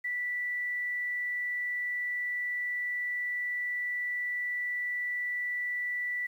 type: tone with quantisation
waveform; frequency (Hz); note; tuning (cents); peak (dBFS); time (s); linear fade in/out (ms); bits
sine; 1966; B6; -8; -30; 0.04-6.27; 10; 10
effects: none